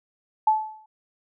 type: tone with exponential decay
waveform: sine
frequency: 867 Hz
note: A5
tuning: 26 cents flat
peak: -13 dBFS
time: 0.47-0.86 s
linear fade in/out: 5 ms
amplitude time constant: 84 ms
effects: none